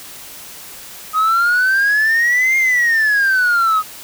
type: exponential two-way sweep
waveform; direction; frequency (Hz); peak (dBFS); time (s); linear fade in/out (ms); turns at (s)
sine; up then down; 1249 to 2130 to 1249; -9; 1.13-3.83; 50; 2.57
effects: tanh soft clip ceiling -10 dBFS + white hiss -35 dBFS RMS until 4.03 s